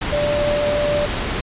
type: tone in noise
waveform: sine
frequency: 587.3 Hz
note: D5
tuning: in tune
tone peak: -17 dBFS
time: 0.12-1.06 s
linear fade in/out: 10 ms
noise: pink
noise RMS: -23 dBFS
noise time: 0.01-1.41 s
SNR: +3 dB
effects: resampled to 8000 Hz